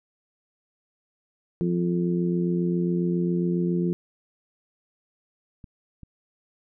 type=harmonic tone; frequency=87.31 Hz; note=F2; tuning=in tune; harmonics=2 / 3 / 4 / 5; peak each=-23 / -34 / -27 / -36 dBFS; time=1.61-3.93 s; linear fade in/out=0 ms
type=clicks; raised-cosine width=5 ms; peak=-30 dBFS; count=2; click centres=5.642 / 6.033 s
effects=none